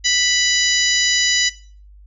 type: harmonic tone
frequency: 987.8 Hz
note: B5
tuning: in tune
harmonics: 2 / 3 / 4 / 5 / 6 / 7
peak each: -21 / -21 / -21 / -21 / -21 / -21 dBFS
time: 0.04-1.5 s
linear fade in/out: 20 ms
effects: noise-tail reverb RT60 0.4 s tail -17 dB re dry + added 50 Hz sine -41 dBFS peak until 2.06 s